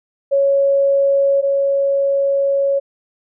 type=tone pair in turn; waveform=sine; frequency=554.4 / 554.4 Hz; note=C#5 / C#5; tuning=0 / 0 cents; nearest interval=unison; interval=0 cents; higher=neither; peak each=-11 / -13 dBFS; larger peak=first; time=0.31-1.42 / 1.42-2.8 s; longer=second; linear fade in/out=20 ms; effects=none